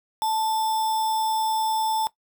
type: tone with sample-and-hold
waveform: sine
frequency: 880 Hz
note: A5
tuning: in tune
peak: -21 dBFS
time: 0.22-2.07 s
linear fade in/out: 0 ms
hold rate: 4410 Hz
effects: noise-tail reverb RT60 0.1 s tail -17 dB re dry